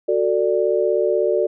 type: chord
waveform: sine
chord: D major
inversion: first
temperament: equal with one note detuned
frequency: 370 / 446.4 / 587.3 Hz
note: F#4 / A4 / D5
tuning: 0 / +25 / 0 cents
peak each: -20 dBFS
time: 0.08-1.47 s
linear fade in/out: 10 ms
effects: none